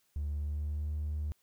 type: tone with pitch glide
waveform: triangle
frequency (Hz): 73.42 to 75.4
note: D2 to D2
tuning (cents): 0 to +46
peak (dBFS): -29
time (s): 0.16-1.32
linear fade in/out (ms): 0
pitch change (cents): +46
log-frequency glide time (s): 0.3-0.88
effects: tanh soft clip ceiling -28 dBFS + white hiss -73 dBFS RMS until 1.42 s